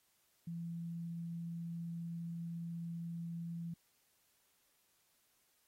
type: tone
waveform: sine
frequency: 168.6 Hz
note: E3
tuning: 39 cents sharp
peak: -40 dBFS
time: 0.47-3.74 s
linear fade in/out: 5 ms
effects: white hiss -75 dBFS RMS until 5.67 s + AAC 48 kbps

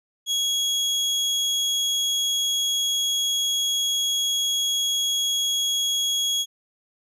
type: tone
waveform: 30% pulse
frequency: 3322 Hz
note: G#7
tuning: in tune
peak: -18 dBFS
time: 0.26-6.46 s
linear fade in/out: 50 ms
effects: resampled to 32000 Hz

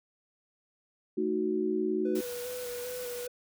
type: chord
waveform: sine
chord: D# diminished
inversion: second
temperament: equal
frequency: 220 / 311.1 / 370 Hz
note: A3 / D#4 / F#4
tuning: 0 / 0 / 0 cents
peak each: -34 / -32 / -29 dBFS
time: 1.17-2.21 s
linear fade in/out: 10 ms
type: tone with vibrato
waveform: triangle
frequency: 492 Hz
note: B4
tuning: 7 cents flat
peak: -34 dBFS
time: 2.05-3.28 s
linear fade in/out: 5 ms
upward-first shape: square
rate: 2.5 Hz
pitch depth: 20 cents each way
type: noise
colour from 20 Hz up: white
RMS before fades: -43 dBFS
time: 2.15-3.27 s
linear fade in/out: 5 ms
effects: none

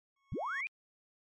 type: tone with exponential growth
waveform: 25% pulse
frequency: 1100 Hz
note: C#6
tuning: 14 cents flat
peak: -36 dBFS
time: 0.16-0.61 s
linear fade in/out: 5 ms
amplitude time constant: 96 ms
type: linear sweep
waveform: sine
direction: up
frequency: 56 to 2500 Hz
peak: -34 dBFS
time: 0.32-0.67 s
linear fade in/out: 0 ms
effects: low-pass 5000 Hz 12 dB/octave + MP3 96 kbps

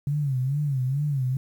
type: tone with vibrato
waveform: sine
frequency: 137.7 Hz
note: C#3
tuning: 11 cents flat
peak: -22 dBFS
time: 0.07-1.37 s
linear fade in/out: 2 ms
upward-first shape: sine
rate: 2.3 Hz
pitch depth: 140 cents each way
effects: 9-bit

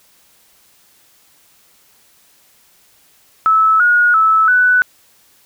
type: tone with pitch steps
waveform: sine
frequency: 1304 / 1444 / 1306 / 1490 Hz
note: E6 / F#6 / E6 / F#6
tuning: -19 / -43 / -17 / +12 cents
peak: -8 dBFS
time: 3.46-4.82 s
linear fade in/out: 0 ms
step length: 340 ms
effects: white hiss -52 dBFS RMS until 5.45 s

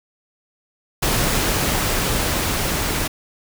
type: noise with level ramp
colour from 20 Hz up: pink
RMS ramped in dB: -19 to -22 dBFS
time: 1.02-3.08 s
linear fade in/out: 10 ms
effects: none

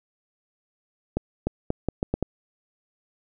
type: accelerating click train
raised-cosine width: 2 ms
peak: -10 dBFS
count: 7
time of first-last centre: 1.17-2.227 s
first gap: 300 ms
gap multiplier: 0.78
effects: none

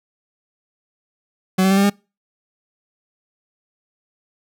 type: tone with pitch steps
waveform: 40% pulse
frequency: 187.3 / 190.9 / 194.58 / 198.32 / 202.1 Hz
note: F#3 / G3 / G3 / G3 / G#3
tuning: +21 / -46 / -13 / +20 / -47 cents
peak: -12 dBFS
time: 1.58-1.9 s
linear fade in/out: 10 ms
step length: 64 ms
effects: noise-tail reverb RT60 0.3 s tail -26 dB re dry

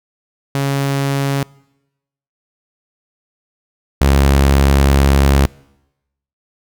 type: tone pair in turn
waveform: sawtooth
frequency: 138.59 / 69.02 Hz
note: C#3 / C#2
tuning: 0 / -7 cents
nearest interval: octave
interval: 1207 cents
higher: first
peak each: -11 / -5 dBFS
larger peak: second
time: 0.55-1.43 / 4.01-5.46 s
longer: second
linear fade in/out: 0 ms
effects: noise-tail reverb RT60 0.9 s tail -24 dB re dry

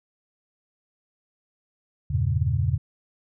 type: chord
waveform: sine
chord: E diminished seventh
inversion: none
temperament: equal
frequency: 82.41 / 98 / 116.54 / 138.59 Hz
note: E2 / G2 / Bb2 / Db3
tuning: 0 / 0 / 0 / 0 cents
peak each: -26 dBFS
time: 2.1-2.78 s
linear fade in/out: 10 ms
effects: none

